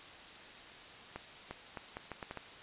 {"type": "accelerating click train", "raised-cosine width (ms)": 0.5, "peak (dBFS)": -26, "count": 8, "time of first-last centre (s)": [1.16, 2.373], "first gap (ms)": 350, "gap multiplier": 0.75, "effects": ["white hiss -51 dBFS RMS until 2.62 s", "resampled to 8000 Hz"]}